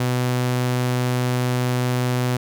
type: tone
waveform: sawtooth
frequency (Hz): 124.9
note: B2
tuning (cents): +20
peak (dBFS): -15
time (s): 0-2.37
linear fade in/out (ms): 5
effects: none